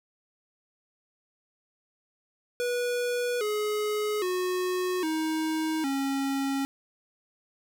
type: tone with pitch steps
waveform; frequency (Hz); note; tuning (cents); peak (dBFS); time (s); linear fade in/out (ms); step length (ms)
square; 487.3 / 421.8 / 365.1 / 316 / 273.5; B4 / G#4 / F#4 / D#4 / C#4; -23 / +27 / -23 / +27 / -23; -27; 2.6-6.65; 0; 810
effects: none